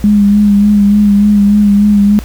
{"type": "tone with vibrato", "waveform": "sine", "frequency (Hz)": 205.1, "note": "G#3", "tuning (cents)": -21, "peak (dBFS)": -4, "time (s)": [0.04, 2.19], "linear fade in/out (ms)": 0, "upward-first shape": "sine", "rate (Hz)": 3.4, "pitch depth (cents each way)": 31, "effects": ["added 60 Hz sine -23 dBFS peak until 2.24 s", "pink hiss -34 dBFS RMS until 2.24 s"]}